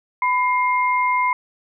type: tone pair together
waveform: sine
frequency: 1000 / 2122 Hz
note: B5 / C7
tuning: +21 / +24 cents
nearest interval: octave + minor second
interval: 1303 cents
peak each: -17 / -22 dBFS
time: 0.22-1.33 s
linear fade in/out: 2 ms
effects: none